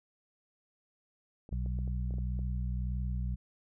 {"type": "clicks", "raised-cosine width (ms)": 2, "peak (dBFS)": -36, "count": 9, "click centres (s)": [1.491, 1.528, 1.661, 1.788, 1.877, 2.108, 2.139, 2.184, 2.391]}
{"type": "harmonic tone", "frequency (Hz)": 61.74, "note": "B1", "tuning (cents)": 0, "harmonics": [1, 2, 3], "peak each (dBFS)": [-32, -38, -42], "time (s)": [1.51, 3.36], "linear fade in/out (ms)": 20}
{"effects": []}